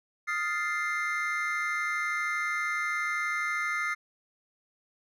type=chord; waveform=triangle; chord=F dominant seventh; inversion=third; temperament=equal; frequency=1244.5 / 1396.9 / 1760 / 2093 Hz; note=Eb6 / F6 / A6 / C7; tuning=0 / 0 / 0 / 0 cents; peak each=-33 / -33 / -35 / -29 dBFS; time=0.27-3.95 s; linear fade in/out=20 ms; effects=none